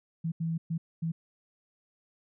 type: tone bursts at uneven times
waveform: sine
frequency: 164.1 Hz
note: E3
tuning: 8 cents flat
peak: -28 dBFS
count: 4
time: 0.24-0.32 / 0.4-0.58 / 0.7-0.78 / 1.02-1.12 s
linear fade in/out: 10 ms
effects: none